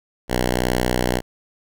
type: tone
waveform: 5% pulse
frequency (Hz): 61.74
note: B1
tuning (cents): 0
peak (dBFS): -7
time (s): 0.28-1.22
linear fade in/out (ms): 50
effects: none